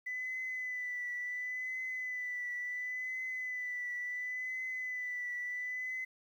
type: tone with vibrato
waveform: sine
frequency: 1997 Hz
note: B6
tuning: 19 cents sharp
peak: -35 dBFS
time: 0.06-6.05 s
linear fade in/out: 10 ms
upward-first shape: triangle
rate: 0.71 Hz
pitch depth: 35 cents each way
effects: tanh soft clip ceiling -31 dBFS + 11-bit